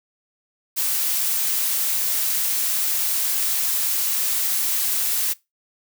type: noise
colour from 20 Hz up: blue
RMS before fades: -22 dBFS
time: 0.76-5.34 s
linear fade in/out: 20 ms
effects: noise-tail reverb RT60 0.2 s tail -20 dB re dry